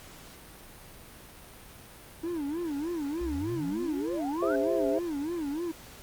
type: tone with vibrato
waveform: triangle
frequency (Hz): 313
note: D#4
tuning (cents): +10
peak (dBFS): -28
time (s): 2.23-5.72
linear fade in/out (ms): 10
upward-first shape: sine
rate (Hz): 3.3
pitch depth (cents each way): 200
type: exponential sweep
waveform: sine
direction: up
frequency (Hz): 54.9 to 1579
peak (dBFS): -34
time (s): 3.21-4.56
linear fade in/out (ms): 5
type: chord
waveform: sine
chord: Ab augmented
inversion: none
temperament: equal with one note detuned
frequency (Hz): 405.4 / 523.3 / 659.3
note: Ab4 / C5 / E5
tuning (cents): -42 / 0 / 0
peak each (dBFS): -30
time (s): 4.42-4.99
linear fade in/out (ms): 5
effects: pink hiss -49 dBFS RMS until 6.02 s + Opus 48 kbps